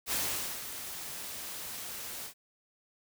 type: noise with ADSR envelope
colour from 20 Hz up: white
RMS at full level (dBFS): -31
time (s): 0.06-2.34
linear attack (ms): 59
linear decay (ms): 480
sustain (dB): -10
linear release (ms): 91
effects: none